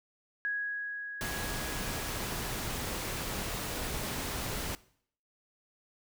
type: tone with exponential decay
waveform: sine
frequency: 1661.2 Hz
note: G#6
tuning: in tune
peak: -29 dBFS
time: 0.45-3.81 s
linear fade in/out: 0 ms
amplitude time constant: 730 ms
type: noise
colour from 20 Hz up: pink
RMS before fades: -36 dBFS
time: 1.21-4.75 s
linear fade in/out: 0 ms
effects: noise-tail reverb RT60 0.6 s tail -20 dB re dry